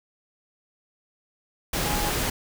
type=tone in noise; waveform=sine; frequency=830.6 Hz; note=G#5; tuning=in tune; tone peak=-30 dBFS; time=1.86-2.1 s; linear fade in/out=5 ms; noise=pink; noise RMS=-26 dBFS; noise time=1.73-2.3 s; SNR=-7 dB; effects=none